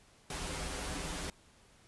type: noise with comb filter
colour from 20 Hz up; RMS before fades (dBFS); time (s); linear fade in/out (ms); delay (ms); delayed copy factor
pink; -39; 0.3-1.3; 2; 8.8; -0.85
effects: pink hiss -63 dBFS RMS until 1.87 s + resampled to 24000 Hz